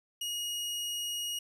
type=tone; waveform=sawtooth; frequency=2880 Hz; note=F#7; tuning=47 cents flat; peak=-30 dBFS; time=0.21-1.39 s; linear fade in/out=5 ms; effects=resampled to 32000 Hz